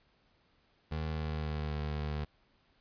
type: tone with pitch glide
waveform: 25% pulse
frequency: 78.4 to 75.03 Hz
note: D#2 to D2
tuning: +14 to +38 cents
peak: -30 dBFS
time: 0.91-2.25 s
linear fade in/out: 10 ms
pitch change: -76 cents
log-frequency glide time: 1.12-1.77 s
effects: pink hiss -70 dBFS RMS until 2.8 s + resampled to 11025 Hz